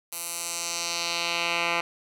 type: tone with band-pass filter sweep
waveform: 10% pulse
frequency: 170.5 Hz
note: F3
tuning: 41 cents flat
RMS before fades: -29 dBFS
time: 0.12-1.81 s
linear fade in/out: 5 ms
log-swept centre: 12000 to 2000 Hz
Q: 1.4
effects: none